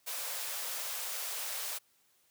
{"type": "high-pass noise", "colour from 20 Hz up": "white", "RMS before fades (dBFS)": -38, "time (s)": [0.06, 1.79], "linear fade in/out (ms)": 20, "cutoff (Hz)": 460, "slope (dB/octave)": 48, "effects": ["white hiss -70 dBFS RMS until 2.3 s", "high-pass 60 Hz 12 dB/octave"]}